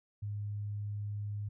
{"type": "tone", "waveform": "sine", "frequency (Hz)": 103.3, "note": "G#2", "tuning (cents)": -9, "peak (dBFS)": -35, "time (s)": [0.22, 1.49], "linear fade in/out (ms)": 10, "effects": []}